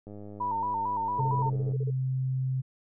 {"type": "click train", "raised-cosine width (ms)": 2, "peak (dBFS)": -31, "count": 171, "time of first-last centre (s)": [0.07, 1.72], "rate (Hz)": 103}
{"type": "tone with vibrato", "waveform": "sine", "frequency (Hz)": 944, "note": "A#5", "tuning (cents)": 22, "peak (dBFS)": -27, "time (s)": [0.4, 1.5], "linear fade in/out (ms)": 10, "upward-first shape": "square", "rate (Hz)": 4.4, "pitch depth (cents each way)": 66}
{"type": "tone bursts", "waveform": "sine", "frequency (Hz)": 434, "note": "A4", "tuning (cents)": -24, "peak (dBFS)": -35, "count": 11, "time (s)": [1.18, 1.904], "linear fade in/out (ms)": 5, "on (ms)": 34, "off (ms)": 35}
{"type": "tone", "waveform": "sine", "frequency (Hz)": 130.7, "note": "C3", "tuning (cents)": -1, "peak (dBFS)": -26, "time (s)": [1.18, 2.62], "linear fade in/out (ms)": 20}
{"effects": []}